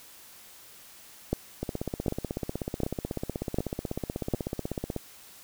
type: two click trains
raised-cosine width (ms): 2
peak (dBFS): -17 / -12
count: 55 / 5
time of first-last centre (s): 1.63-4.963 / 1.33-4.338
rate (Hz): 16.2 / 1.33
effects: white hiss -51 dBFS RMS until 5.43 s